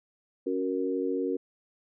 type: chord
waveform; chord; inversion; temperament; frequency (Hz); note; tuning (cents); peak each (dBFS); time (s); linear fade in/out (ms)
sine; F# major; second; equal; 277.2 / 370 / 466.2; C#4 / F#4 / A#4; 0 / 0 / 0; -31; 0.46-1.37; 10
effects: none